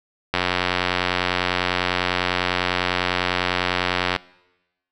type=click train; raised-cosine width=0.3 ms; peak=-3 dBFS; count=345; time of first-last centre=0.34-4.162 s; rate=90 Hz; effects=noise-tail reverb RT60 1.0 s tail -23 dB re dry